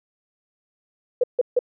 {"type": "tone bursts", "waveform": "sine", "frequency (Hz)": 493.9, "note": "B4", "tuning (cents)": 0, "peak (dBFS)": -14, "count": 3, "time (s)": [1.21, 1.591], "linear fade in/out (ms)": 5, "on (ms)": 27, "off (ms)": 150, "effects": []}